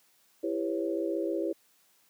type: chord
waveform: sine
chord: C# half-diminished seventh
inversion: first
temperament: just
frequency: 332.6 / 399.1 / 498.9 / 554.4 Hz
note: E4 / G4 / B4 / C#5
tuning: +16 / +31 / +17 / 0 cents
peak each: -31 / -34 / -37 / -35 dBFS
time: 0.43-1.53 s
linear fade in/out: 10 ms
effects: white hiss -66 dBFS RMS until 2.09 s + high-pass 150 Hz 12 dB/octave